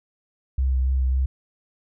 sine tone with vibrato, 65.1 Hz, C2, 8 cents flat, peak -18 dBFS, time 0.58-1.26 s, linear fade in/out 5 ms, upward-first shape sine, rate 3.6 Hz, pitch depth 20 cents each way, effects none

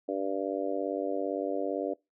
harmonic tone, 97.7 Hz, G2, 5 cents flat, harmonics 3 / 4 / 5 / 6 / 7, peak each -34 / -36 / -35 / -34 / -39 dBFS, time 0.08-1.94 s, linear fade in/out 10 ms, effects noise-tail reverb RT60 0.2 s tail -22 dB re dry

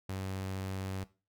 sawtooth tone, 95.4 Hz, G2, 47 cents flat, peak -32 dBFS, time 0.09-1.04 s, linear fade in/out 5 ms, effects noise-tail reverb RT60 0.3 s tail -17 dB re dry

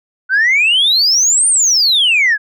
sine exponential two-way sweep, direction up then down, 1480 to 9170 to 1622 Hz, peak -7 dBFS, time 0.29-2.38 s, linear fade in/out 50 ms, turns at 1.48 s, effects tanh soft clip ceiling -6 dBFS

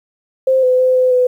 sine tone with pitch steps, 524 / 507 / 512 / 509 / 501 Hz, C5 / B4 / C5 / C5 / B4, +2 / +45 / -38 / -48 / +25 cents, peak -9 dBFS, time 0.47-1.27 s, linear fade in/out 5 ms, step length 160 ms, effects 8-bit

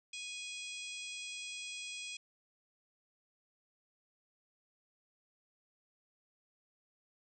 harmonic tone with a mistuned harmonic, 830 Hz, G#5, 1 cent flat, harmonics 3 / 4 / 5 / 6 / 7 / 8 / 9 / 10, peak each -45 / -47 / -55 / -53 / -53 / -58 / -54 / -55 dBFS, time 0.13-2.17 s, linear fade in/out 5 ms, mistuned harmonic 9, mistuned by +40 cents, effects none

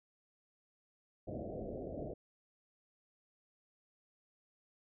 white low-pass noise, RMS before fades -43 dBFS, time 1.27-2.14 s, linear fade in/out 10 ms, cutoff 690 Hz, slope 96 dB/octave, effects none

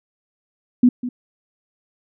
sine tone with echo, 246.9 Hz, B3, in tune, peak -8 dBFS, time 0.83-0.89 s, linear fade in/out 5 ms, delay 200 ms, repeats 1, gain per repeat -14 dB, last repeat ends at 1.09 s, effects none

